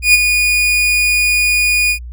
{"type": "tone with ADSR envelope", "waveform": "40% pulse", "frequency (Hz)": 2455, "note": "D#7", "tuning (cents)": -24, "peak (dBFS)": -3, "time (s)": [0.02, 1.99], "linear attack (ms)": 120, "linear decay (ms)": 25, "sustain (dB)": -7, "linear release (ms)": 86, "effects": ["added 60 Hz sine -26 dBFS peak until 2.12 s"]}